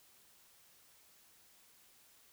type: silence
effects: white hiss -65 dBFS RMS until 2.32 s